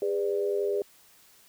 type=tone cluster; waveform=sine; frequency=406.2 / 496.3 / 590 Hz; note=G#4 / B4 / D5; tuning=-38 / +8 / +8 cents; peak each=-26 / -33 / -34 dBFS; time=0.02-0.82 s; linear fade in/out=2 ms; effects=white hiss -58 dBFS RMS until 1.48 s